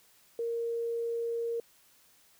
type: tone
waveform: sine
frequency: 465.3 Hz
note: A#4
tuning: 3 cents flat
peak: -30 dBFS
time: 0.39-1.6 s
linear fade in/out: 2 ms
effects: white hiss -63 dBFS RMS until 2.39 s